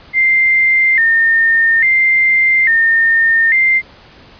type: tone with vibrato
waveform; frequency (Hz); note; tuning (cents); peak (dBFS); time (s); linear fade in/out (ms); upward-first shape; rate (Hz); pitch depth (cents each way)
sine; 1952; B6; -21; -8; 0.13-3.82; 50; square; 0.59; 120
effects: pink hiss -41 dBFS RMS until 4.39 s + resampled to 11025 Hz